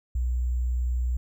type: tone with sample-and-hold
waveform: sine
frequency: 61.4 Hz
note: B1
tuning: 9 cents flat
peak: -23 dBFS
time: 0.15-1.17 s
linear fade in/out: 5 ms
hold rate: 7350 Hz
effects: none